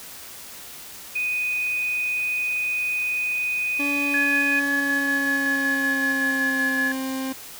sine tone, 2489 Hz, D#7, in tune, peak -22 dBFS, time 1.15-4.6 s, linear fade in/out 10 ms
40% pulse tone with pitch glide, 285 to 264.4 Hz, C#4 to C4, +48 to +18 cents, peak -25 dBFS, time 3.79-7.33 s, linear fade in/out 10 ms, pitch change -130 cents, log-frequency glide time 4.08-6.74 s
sine tone with tremolo, 1700 Hz, G#6, 40 cents sharp, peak -20 dBFS, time 4.14-6.92 s, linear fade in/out 2 ms, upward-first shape square, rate 5.3 Hz, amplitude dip 25%
effects white hiss -40 dBFS RMS until 7.59 s

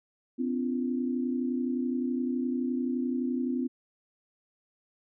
sine tone cluster, 253.7 / 285.4 / 341.4 Hz, B3 / D4 / F4, +47 / -49 / -39 cents, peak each -28 / -36 / -35 dBFS, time 0.38-3.68 s, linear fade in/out 20 ms, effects none

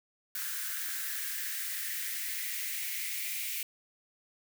blue noise with high-pass filter sweep, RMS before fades -36 dBFS, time 0.35-3.63 s, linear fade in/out 2 ms, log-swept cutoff 1500 to 2300 Hz, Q 5.1, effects none

